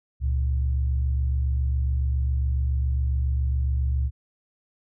sine tone pair together, 69.3 / 116.54 Hz, C#2 / A#2, 0 / 0 cents, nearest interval major sixth, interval 900 cents, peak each -21 / -30 dBFS, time 0.2-4.11 s, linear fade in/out 50 ms, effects none

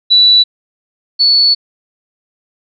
sine tone pair in turn, 3951 / 4435 Hz, B7 / C#8, 0 / 0 cents, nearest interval major second, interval 200 cents, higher second, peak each -4 / -6 dBFS, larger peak first, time 0.1-0.44 / 1.19-1.55 s, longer second, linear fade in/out 20 ms, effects none

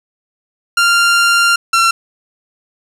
sawtooth tone pair in turn, 1391 / 1358.4 Hz, F6 / F6, -7 / -48 cents, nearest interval unison, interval 41 cents, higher first, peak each -5 dBFS, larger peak neither, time 0.77-1.56 / 1.73-1.91 s, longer first, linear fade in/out 5 ms, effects low-pass 10000 Hz 12 dB/octave + 7-bit

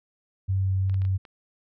sine tone with vibrato, 95.5 Hz, G2, 45 cents flat, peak -21 dBFS, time 0.48-1.18 s, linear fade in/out 20 ms, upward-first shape sine, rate 2.8 Hz, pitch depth 8 cents each way
clicks, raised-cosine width 0.3 ms, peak -31 dBFS, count 5, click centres 0.897 / 0.943 / 1.019 / 1.051 / 1.252 s
effects none

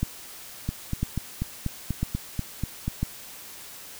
two click trains, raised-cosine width 5 ms, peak -12 / -14 dBFS, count 4 / 10, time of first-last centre 0.03-3.03 / 0.69-2.88 s, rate 1 / 4.11 Hz, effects white hiss -43 dBFS RMS until 3.99 s

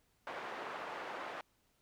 pink band-pass noise, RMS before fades -44 dBFS, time 0.27-1.41 s, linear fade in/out 0 ms, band 570 to 1700 Hz, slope 12 dB/octave, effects pink hiss -75 dBFS RMS until 1.81 s

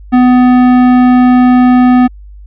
sine tone with tanh clipping, 250 Hz, B3, 21 cents sharp, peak -5 dBFS, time 0.12-2.08 s, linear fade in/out 20 ms, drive 15 dB, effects added 50 Hz sine -29 dBFS peak until 2.46 s

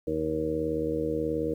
harmonic tone with a mistuned harmonic, 78.6 Hz, D#2, 18 cents sharp, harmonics 1 / 2 / 3 / 4 / 5 / 6 / 7, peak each -39 / -38 / -40 / -31 / -41 / -29 / -37 dBFS, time 0.07-1.54 s, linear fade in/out 5 ms, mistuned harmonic 1, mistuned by +20 cents, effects 10-bit

